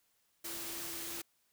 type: tone in noise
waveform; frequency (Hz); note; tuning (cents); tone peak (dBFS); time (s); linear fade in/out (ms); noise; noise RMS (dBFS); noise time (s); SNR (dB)
sine; 336.7; E4; +37; -50; 0.44-1.22; 10; white; -42; 0.44-1.22; -11
effects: white hiss -75 dBFS RMS until 1.52 s